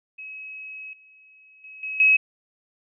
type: tone with level steps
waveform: sine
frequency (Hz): 2560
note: D#7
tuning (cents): +49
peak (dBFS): -35 / -50 / -40 / -28 / -13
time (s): 0.18-2.17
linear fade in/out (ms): 10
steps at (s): 0.93 / 1.64 / 1.83 / 2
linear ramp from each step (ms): 2
effects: none